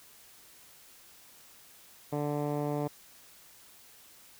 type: tone with low-pass filter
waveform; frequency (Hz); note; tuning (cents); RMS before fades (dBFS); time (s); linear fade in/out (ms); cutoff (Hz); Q
10% pulse; 146.83; D3; 0; -32; 2.12-2.88; 10; 830; 0.71
effects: white hiss -56 dBFS RMS until 4.39 s